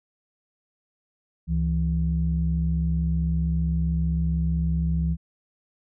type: tone pair together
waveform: sine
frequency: 69.29 / 164.81 Hz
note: C#2 / E3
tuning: 0 / 0 cents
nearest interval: octave + minor third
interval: 1500 cents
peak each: -23 dBFS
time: 1.47-5.17 s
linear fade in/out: 50 ms
effects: tanh soft clip ceiling -13 dBFS